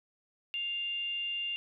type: tone with frequency modulation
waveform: sine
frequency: 2794 Hz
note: F7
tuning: in tune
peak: -32 dBFS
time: 0.54-1.56 s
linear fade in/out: 0 ms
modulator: 662 Hz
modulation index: 0.2
effects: none